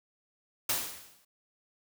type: noise with exponential decay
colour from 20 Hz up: white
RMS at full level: -27 dBFS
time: 0.69-1.25 s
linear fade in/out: 5 ms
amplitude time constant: 120 ms
effects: none